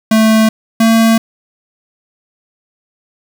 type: tone pair in turn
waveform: square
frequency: 220 / 225.7 Hz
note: A3 / A3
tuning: 0 / +44 cents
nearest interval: unison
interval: 44 cents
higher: second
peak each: -7 dBFS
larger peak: neither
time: 0.11-0.49 / 0.8-1.18 s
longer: neither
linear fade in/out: 5 ms
effects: 7-bit